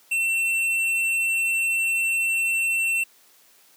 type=tone with hard clipping; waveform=sine; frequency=2698 Hz; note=E7; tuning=40 cents sharp; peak=-22 dBFS; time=0.11-3.04 s; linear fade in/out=10 ms; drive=8 dB; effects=white hiss -56 dBFS RMS until 3.76 s + high-pass 200 Hz 12 dB/octave